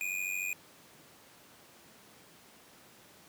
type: tone with amplitude modulation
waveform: square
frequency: 2452 Hz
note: D#7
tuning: 26 cents flat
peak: -30 dBFS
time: 0.01-0.53 s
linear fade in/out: 0 ms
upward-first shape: sine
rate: 93.4 Hz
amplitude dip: 80%
effects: pink hiss -57 dBFS RMS until 3.28 s + high-pass 150 Hz 12 dB/octave